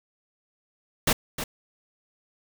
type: noise with echo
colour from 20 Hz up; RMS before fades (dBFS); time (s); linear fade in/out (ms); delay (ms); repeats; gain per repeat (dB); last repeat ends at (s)
pink; -21; 1.07-1.13; 5; 310; 1; -10; 1.44
effects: none